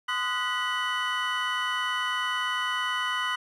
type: tone cluster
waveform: triangle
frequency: 1024 / 1242 / 1475 / 1953 / 2983 Hz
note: C6 / D#6 / F#6 / B6 / F#7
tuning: -38 / -3 / -6 / -20 / +13 cents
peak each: -31 dBFS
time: 0.08-3.36 s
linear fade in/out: 10 ms
effects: none